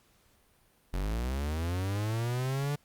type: linear sweep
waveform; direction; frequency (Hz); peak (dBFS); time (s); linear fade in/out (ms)
45% pulse; up; 43.68 to 147; -29; 0.93-2.76; 10
effects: pink hiss -66 dBFS RMS until 2.84 s + Opus 48 kbps